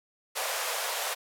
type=band-pass noise; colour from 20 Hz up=pink; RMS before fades=-32 dBFS; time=0.35-1.15 s; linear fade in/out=20 ms; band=490 to 15000 Hz; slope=48 dB/octave; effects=none